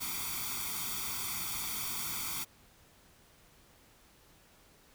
white noise with comb filter, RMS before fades -37 dBFS, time 0-2.45 s, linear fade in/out 20 ms, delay 0.87 ms, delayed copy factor +0.95, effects pink hiss -62 dBFS RMS until 4.94 s

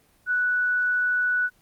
sine tone, 1479 Hz, F#6, 1 cent flat, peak -20 dBFS, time 0.26-1.5 s, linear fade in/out 50 ms, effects pink hiss -61 dBFS RMS until 1.61 s + Opus 24 kbps

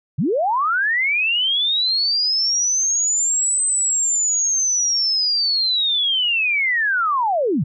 sine linear two-way sweep, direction up then down, 112.1 to 8200 to 112.1 Hz, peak -16 dBFS, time 0.18-7.64 s, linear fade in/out 10 ms, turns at 3.64 s, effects none

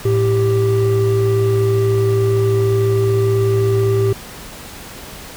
triangle tone pair together, 110 / 392 Hz, A2 / G4, 0 / 0 cents, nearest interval octave + minor seventh, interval 2200 cents, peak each -13 dBFS, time 0.05-4.13 s, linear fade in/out 5 ms, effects pink hiss -34 dBFS RMS until 5.36 s

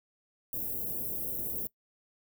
white band-stop noise, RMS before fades -35 dBFS, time 0.53-1.67 s, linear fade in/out 2 ms, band 520 to 13000 Hz, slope 24 dB/octave, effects noise-tail reverb RT60 0.1 s tail -21 dB re dry

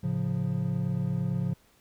triangle chord, A augmented, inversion none, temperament equal with one note detuned, 110 / 138.59 / 176.75 Hz, A2 / C#3 / E#3, 0 / 0 / +21 cents, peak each -31 / -28 / -28 dBFS, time 0.03-1.54 s, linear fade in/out 10 ms, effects pink hiss -63 dBFS RMS until 1.8 s

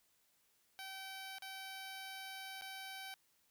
10% pulse tone with dropouts, 770 Hz, G5, 31 cents flat, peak -38 dBFS, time 0.79-3.14 s, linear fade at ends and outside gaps 0 ms, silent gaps 1.384-1.422 / 2.612-2.62 s, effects white hiss -75 dBFS RMS until 3.5 s

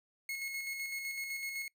40% pulse tone with tremolo, 2174 Hz, C#7, 34 cents flat, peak -35 dBFS, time 0.29-1.68 s, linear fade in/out 2 ms, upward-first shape square, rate 7.9 Hz, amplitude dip 35%, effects noise-tail reverb RT60 0.1 s tail -22 dB re dry

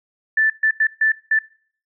sine tone bursts at uneven times, 1760 Hz, A6, in tune, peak -13 dBFS, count 5, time 0.37-0.5 / 0.63-0.71 / 0.8-0.87 / 1.01-1.12 / 1.31-1.39 s, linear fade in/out 5 ms, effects noise-tail reverb RT60 0.5 s tail -22 dB re dry

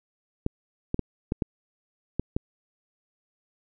clicks, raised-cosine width 3 ms, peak -12 dBFS, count 7, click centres 0.464 / 0.944 / 0.993 / 1.321 / 1.422 / 2.196 / 2.365 s, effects none

